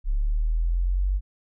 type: linear sweep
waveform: sine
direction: up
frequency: 34.03 to 49 Hz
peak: -20 dBFS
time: 0.04-1.21 s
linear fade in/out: 50 ms
effects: none